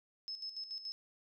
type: tone with tremolo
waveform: sine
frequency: 5200 Hz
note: E8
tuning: 24 cents flat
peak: -39 dBFS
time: 0.28-0.92 s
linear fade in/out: 0 ms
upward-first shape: square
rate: 7 Hz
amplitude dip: 65%
effects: none